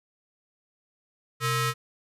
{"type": "ring-modulated tone", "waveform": "sawtooth", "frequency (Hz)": 587.3, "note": "D5", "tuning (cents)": 0, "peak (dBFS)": -17, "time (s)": [1.4, 1.74], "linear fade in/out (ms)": 50, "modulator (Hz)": 715, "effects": ["resampled to 32000 Hz"]}